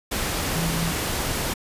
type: tone in noise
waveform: sine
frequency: 166 Hz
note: E3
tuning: 12 cents sharp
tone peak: -25 dBFS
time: 0.55-0.92 s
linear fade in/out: 10 ms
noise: pink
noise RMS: -26 dBFS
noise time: 0.11-1.54 s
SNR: -2 dB
effects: resampled to 32000 Hz